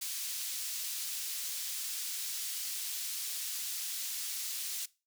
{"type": "high-pass noise", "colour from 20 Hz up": "pink", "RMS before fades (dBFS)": -38, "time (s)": [0.01, 4.86], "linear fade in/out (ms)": 10, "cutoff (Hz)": 4400, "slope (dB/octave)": 12, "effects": ["noise-tail reverb RT60 0.3 s tail -21 dB re dry"]}